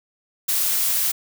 blue noise, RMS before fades -21 dBFS, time 0.48-1.12 s, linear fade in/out 10 ms, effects none

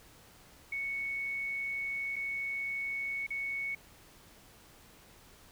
sine tone with dropouts, 2217 Hz, C#7, in tune, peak -33 dBFS, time 0.72-3.75 s, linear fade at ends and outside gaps 5 ms, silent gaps 2.159-2.163 / 3.267-3.304 s, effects pink hiss -58 dBFS RMS until 5.51 s

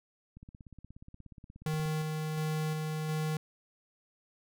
click train, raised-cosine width 5 ms, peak -37 dBFS, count 26, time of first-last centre 0.37-1.858 s, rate 16.8 Hz
square tone with tremolo, 155.56 Hz, D#3, in tune, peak -31 dBFS, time 1.66-3.37 s, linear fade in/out 2 ms, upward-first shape square, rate 1.4 Hz, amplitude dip 25%
effects none

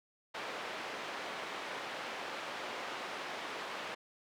pink band-pass noise, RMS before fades -42 dBFS, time 0.34-3.95 s, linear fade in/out 10 ms, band 480 to 3100 Hz, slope 12 dB/octave, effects none

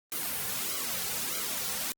white noise with flanger, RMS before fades -33 dBFS, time 0.12-1.92 s, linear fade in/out 0 ms, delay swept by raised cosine 1.1 to 3.3 ms, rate 1.6 Hz, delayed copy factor -0.9, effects Opus 32 kbps

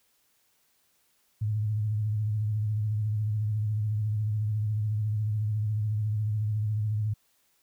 sine tone with vibrato, 106.7 Hz, G#2, 47 cents sharp, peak -25 dBFS, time 1.41-7.14 s, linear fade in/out 10 ms, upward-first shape triangle, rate 14 Hz, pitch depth 61 cents each way, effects white hiss -69 dBFS RMS until 7.62 s

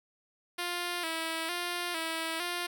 5% pulse tone with vibrato, 338 Hz, E4, 43 cents sharp, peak -21 dBFS, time 0.58-2.67 s, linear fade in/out 10 ms, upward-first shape square, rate 1.1 Hz, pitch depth 66 cents each way, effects none

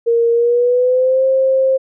sine tone with pitch glide, 466.1 to 529.3 Hz, A#4 to C5, 0 to +20 cents, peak -10 dBFS, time 0.06-1.78 s, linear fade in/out 20 ms, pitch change +220 cents, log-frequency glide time 0.32-1.25 s, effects none

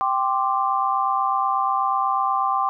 sine chord, G suspended fourth, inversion none, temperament equal, 784 / 1046.5 / 1174.7 Hz, G5 / C6 / D6, 0 / 0 / 0 cents, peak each -23 dBFS, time 0.01-2.69 s, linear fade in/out 0 ms, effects none

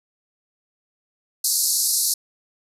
white band-pass noise, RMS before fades -21 dBFS, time 1.44-2.14 s, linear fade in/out 5 ms, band 4100 to 13000 Hz, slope 96 dB/octave, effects none

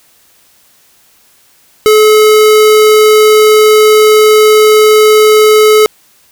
square tone, 429.2 Hz, A4, 43 cents flat, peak -3 dBFS, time 1.86-5.86 s, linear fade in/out 0 ms, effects white hiss -47 dBFS RMS until 6.31 s

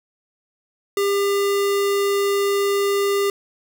square tone, 400.4 Hz, G4, 37 cents sharp, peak -18 dBFS, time 0.97-3.3 s, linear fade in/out 2 ms, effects none

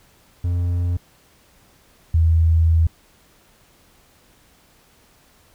triangle / sine tone pair in turn, 87.8 / 81.65 Hz, F2 / E2, +10 / -16 cents, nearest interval minor second, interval 126 cents, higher first, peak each -16 / -12 dBFS, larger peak second, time 0.44-0.97 / 2.14-2.87 s, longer second, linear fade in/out 5 ms, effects pink hiss -55 dBFS RMS until 5.54 s

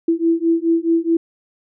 sine beating tone pair, 329.6 / 334.3 Hz, E4 / E4, 0 / +24 cents, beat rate 4.7 Hz, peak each -17 dBFS, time 0.08-1.17 s, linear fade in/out 5 ms, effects none

